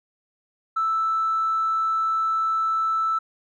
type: tone with tanh clipping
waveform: triangle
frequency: 1318.5 Hz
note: E6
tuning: in tune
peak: -20 dBFS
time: 0.76-3.19 s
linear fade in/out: 10 ms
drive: 4 dB
effects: none